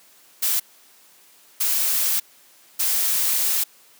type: noise bursts at uneven times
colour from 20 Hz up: blue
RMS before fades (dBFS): -21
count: 3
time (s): 0.42-0.6 / 1.6-2.2 / 2.79-3.64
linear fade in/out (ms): 10
effects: white hiss -53 dBFS RMS until 3.99 s + high-pass 200 Hz 12 dB/octave